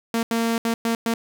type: tone bursts at uneven times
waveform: sawtooth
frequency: 229.5 Hz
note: A#3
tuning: 27 cents flat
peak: -16 dBFS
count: 5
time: 0.14-0.23 / 0.31-0.58 / 0.65-0.74 / 0.85-0.95 / 1.06-1.14 s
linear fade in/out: 2 ms
effects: none